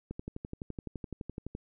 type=click train; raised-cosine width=3 ms; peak=-25 dBFS; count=18; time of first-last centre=0.11-1.551 s; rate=11.8 Hz; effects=none